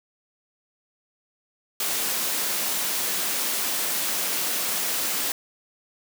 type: high-pass noise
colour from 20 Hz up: white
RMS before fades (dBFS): -26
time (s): 1.8-5.32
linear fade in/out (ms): 2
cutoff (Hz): 170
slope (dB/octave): 24
effects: none